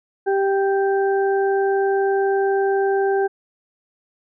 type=harmonic tone; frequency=392 Hz; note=G4; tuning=in tune; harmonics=1 / 2 / 4; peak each=-17 / -23 / -29 dBFS; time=0.26-3.28 s; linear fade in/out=20 ms; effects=none